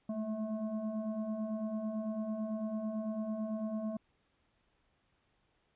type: tone with frequency modulation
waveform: sine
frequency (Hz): 220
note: A3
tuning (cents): 0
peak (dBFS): -34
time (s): 0.09-3.97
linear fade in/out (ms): 5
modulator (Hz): 431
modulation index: 0.93
effects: pink hiss -75 dBFS RMS until 5.75 s + resampled to 8000 Hz